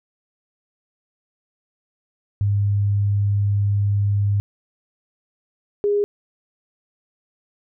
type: tone pair in turn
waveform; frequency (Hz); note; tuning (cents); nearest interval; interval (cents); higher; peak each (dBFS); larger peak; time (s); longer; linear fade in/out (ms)
sine; 101.4 / 409.7; G#2 / G#4; -41 / -24; 2 octaves; 2417; second; -16; neither; 2.41-4.4 / 5.84-6.04; first; 0
effects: none